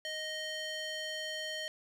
square tone with band-pass filter, 622.3 Hz, D#5, in tune, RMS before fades -39 dBFS, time 0.05-1.68 s, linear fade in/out 0 ms, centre 3200 Hz, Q 1.2, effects 11-bit

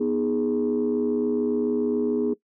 sine chord, G# minor, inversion first, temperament equal with one note detuned, 244 / 311.1 / 415.3 Hz, B3 / D#4 / G#4, -21 / 0 / 0 cents, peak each -24 / -27 / -23 dBFS, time 0-2.34 s, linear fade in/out 10 ms, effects noise-tail reverb RT60 0.1 s tail -19 dB re dry + tanh soft clip ceiling -15 dBFS

